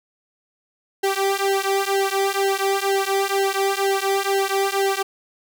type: tone with flanger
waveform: sawtooth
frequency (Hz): 392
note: G4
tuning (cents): 0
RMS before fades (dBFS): -21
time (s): 1.03-5.03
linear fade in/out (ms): 10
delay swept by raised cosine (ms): 1.7 to 3.3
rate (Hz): 2.1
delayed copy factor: -0.95
effects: none